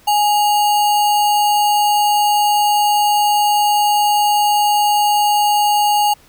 sine tone with sample-and-hold, 830 Hz, G#5, 1 cent flat, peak -11 dBFS, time 0.07-6.14 s, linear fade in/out 10 ms, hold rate 3675 Hz, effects pink hiss -49 dBFS RMS until 6.28 s

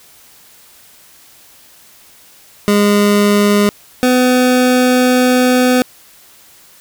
25% pulse tone pair in turn, 205.3 / 251.7 Hz, G#3 / B3, -20 / +33 cents, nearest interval major third, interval 353 cents, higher second, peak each -5 dBFS, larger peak neither, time 2.68-3.69 / 4.03-5.82 s, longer second, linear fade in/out 0 ms, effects white hiss -44 dBFS RMS until 6.8 s

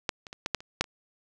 clicks, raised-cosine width 0.2 ms, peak -9 / -25 / -23 / -12 / -8 / -28 / -6 / -29 dBFS, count 8, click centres 0.092 / 0.268 / 0.329 / 0.461 / 0.547 / 0.605 / 0.81 / 0.842 s, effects none

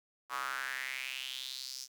square tone with high-pass filter sweep, 65.5 Hz, C2, 2 cents sharp, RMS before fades -40 dBFS, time 0.29-1.88 s, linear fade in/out 50 ms, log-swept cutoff 1100 to 5700 Hz, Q 4.5, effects 10-bit

